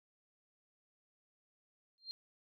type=tone with exponential growth; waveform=sine; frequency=4186 Hz; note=C8; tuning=in tune; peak=-37 dBFS; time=1.98-2.11 s; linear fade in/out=0 ms; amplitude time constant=27 ms; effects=none